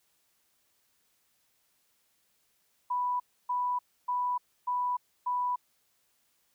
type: tone bursts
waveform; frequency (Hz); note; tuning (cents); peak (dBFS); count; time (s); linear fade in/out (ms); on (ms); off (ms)
sine; 987.8; B5; 0; -27; 5; 2.9-5.56; 10; 300; 290
effects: white hiss -72 dBFS RMS until 6.54 s